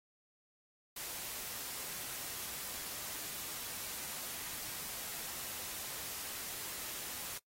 white noise, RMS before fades -43 dBFS, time 0.96-7.38 s, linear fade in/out 5 ms, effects noise-tail reverb RT60 0.1 s tail -19 dB re dry + AAC 48 kbps

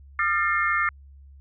sine tone cluster, 1206 / 1378 / 1784 / 2131 Hz, D6 / F6 / A6 / C7, +46 / -24 / +23 / +31 cents, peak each -26 dBFS, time 0.19-0.89 s, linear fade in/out 2 ms, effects added 69 Hz sine -45 dBFS peak until 1.4 s

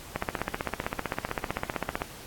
two click trains, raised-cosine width 0.5 ms, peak -12 / -23 dBFS, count 30 / 11, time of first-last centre 0.16-2.019 / 0.39-1.889 s, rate 15.6 / 6.67 Hz, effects pink hiss -45 dBFS RMS until 2.26 s + AAC 64 kbps

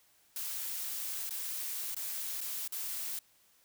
blue noise with dropouts, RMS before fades -38 dBFS, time 0.36-3.19 s, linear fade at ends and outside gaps 2 ms, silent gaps 1.294-1.307 / 1.947-1.965 / 2.407-2.412 / 2.677-2.722 s, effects white hiss -67 dBFS RMS until 3.64 s

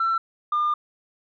sine tone pair in turn, 1343 / 1204.7 Hz, E6 / D6, +32 / +44 cents, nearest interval major second, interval 188 cents, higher first, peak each -18 dBFS, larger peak neither, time 0-0.18 / 0.52-0.74 s, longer second, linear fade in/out 5 ms, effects tanh soft clip ceiling -17 dBFS

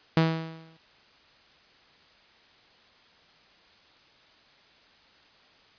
sawtooth tone with exponential decay, 162.2 Hz, E3, 28 cents flat, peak -13 dBFS, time 0.17-0.77 s, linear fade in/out 2 ms, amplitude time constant 130 ms, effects white hiss -58 dBFS RMS until 5.78 s + resampled to 11025 Hz

